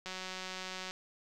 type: click train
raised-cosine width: 0.2 ms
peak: -24 dBFS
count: 159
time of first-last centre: 0.06-0.909 s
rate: 186 Hz
effects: none